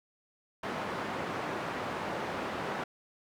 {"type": "band-pass noise", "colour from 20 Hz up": "white", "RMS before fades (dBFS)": -36, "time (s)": [0.63, 2.84], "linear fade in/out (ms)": 5, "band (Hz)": [120, 1200], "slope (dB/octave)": 12, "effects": []}